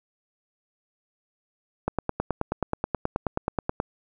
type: click train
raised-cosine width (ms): 1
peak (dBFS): -10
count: 19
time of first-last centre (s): 1.88-3.801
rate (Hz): 9.37
effects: none